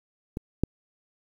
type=clicks; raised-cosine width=3 ms; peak=-18 / -9 dBFS; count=2; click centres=0.371 / 0.636 s; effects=8-bit